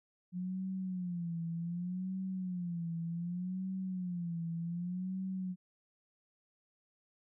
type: tone with vibrato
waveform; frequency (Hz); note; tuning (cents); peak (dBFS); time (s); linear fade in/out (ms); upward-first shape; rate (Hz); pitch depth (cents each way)
sine; 177.5; F3; +28; -35; 0.32-5.56; 50; sine; 0.66; 110
effects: none